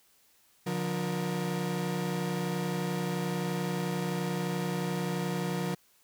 35% pulse tone cluster, 147.1 / 178.6 / 473.4 Hz, D3 / F3 / A#4, +3 / +39 / +27 cents, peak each -34 / -30 / -36 dBFS, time 0.66-5.75 s, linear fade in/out 10 ms, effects white hiss -65 dBFS RMS until 6.03 s

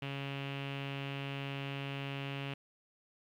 sawtooth tone with low-pass filter, 138.59 Hz, C#3, in tune, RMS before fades -40 dBFS, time 0.02-2.54 s, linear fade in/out 5 ms, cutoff 2800 Hz, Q 5.1, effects 11-bit

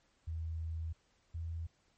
sine tone pair in turn, 81.1 / 82.61 Hz, E2 / E2, -28 / +4 cents, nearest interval unison, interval 32 cents, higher second, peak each -36 / -37 dBFS, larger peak first, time 0.27-0.93 / 1.34-1.67 s, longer first, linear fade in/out 10 ms, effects pink hiss -73 dBFS RMS until 1.97 s + MP3 32 kbps

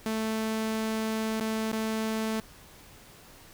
sawtooth tone with dropouts, 220.3 Hz, A3, 2 cents sharp, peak -24 dBFS, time 0.06-2.4 s, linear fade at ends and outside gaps 0 ms, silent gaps 1.398-1.408 / 1.717-1.729 s, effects pink hiss -52 dBFS RMS until 3.53 s

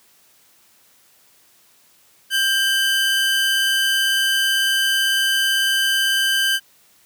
45% pulse tone pair together, 1586 / 3034 Hz, G6 / F#7, +20 / +43 cents, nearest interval major seventh, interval 1123 cents, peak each -19 dBFS, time 2.3-6.6 s, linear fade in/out 50 ms, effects white hiss -55 dBFS RMS until 7.05 s + high-pass 80 Hz 12 dB/octave

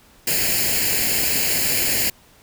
white noise with comb filter, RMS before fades -20 dBFS, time 0.27-2.1 s, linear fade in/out 5 ms, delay 0.42 ms, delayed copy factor +0.75, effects pink hiss -52 dBFS RMS until 2.42 s

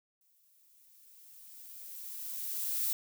violet noise with exponential growth, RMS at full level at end -31 dBFS, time 0.21-2.93 s, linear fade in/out 2 ms, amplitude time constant 590 ms, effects none

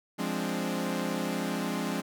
sawtooth chord, D half-diminished seventh, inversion first, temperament equal, 174.61 / 207.7 / 261.6 / 293.7 Hz, F3 / Ab3 / C4 / D4, 0 / 0 / 0 / 0 cents, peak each -31 / -30 / -31 / -33 dBFS, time 0.18-2.02 s, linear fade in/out 20 ms, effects none

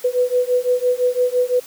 sine beating tone pair, 493.9 / 499.8 Hz, B4 / B4, 0 / +21 cents, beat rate 5.9 Hz, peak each -18 dBFS, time 0.04-1.6 s, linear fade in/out 10 ms, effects white hiss -41 dBFS RMS until 1.66 s + high-pass 150 Hz 12 dB/octave

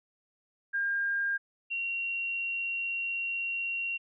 sine tone pair in turn, 1608 / 2748 Hz, G6 / F7, +44 / -29 cents, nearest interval major sixth, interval 927 cents, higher second, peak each -27 / -30 dBFS, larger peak first, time 0.73-1.38 / 1.7-3.98 s, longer second, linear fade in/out 20 ms, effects none

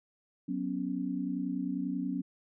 sine chord, F# suspended fourth, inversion none, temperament equal, 185 / 246.9 / 277.2 Hz, F#3 / B3 / C#4, 0 / 0 / 0 cents, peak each -36 / -36 / -34 dBFS, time 0.48-2.22 s, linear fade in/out 10 ms, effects none

